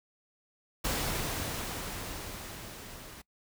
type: noise with level ramp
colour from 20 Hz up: pink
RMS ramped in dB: -31 to -48 dBFS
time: 0.84-3.22 s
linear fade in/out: 10 ms
effects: noise-tail reverb RT60 0.1 s tail -23 dB re dry